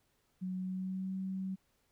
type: tone with pitch glide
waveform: sine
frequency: 185 to 189.76 Hz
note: F#3 to F#3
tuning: 0 to +44 cents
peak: -35 dBFS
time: 0.41-1.56 s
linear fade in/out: 20 ms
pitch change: +44 cents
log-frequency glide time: 0.56-1.14 s
effects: pink hiss -75 dBFS RMS until 1.91 s